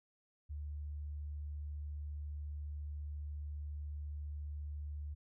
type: tone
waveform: sine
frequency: 73.8 Hz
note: D2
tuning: 9 cents sharp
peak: -40 dBFS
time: 0.49-5.15 s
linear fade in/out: 20 ms
effects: none